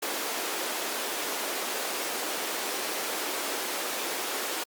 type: high-pass noise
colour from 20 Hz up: pink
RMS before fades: -32 dBFS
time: 0.02-4.64 s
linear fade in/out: 10 ms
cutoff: 320 Hz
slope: 24 dB/octave
effects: Opus 48 kbps